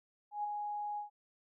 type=tone with ADSR envelope; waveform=sine; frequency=830.6 Hz; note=G#5; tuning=in tune; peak=-32 dBFS; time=0.31-1.1 s; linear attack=130 ms; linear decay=11 ms; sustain=-4 dB; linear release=120 ms; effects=none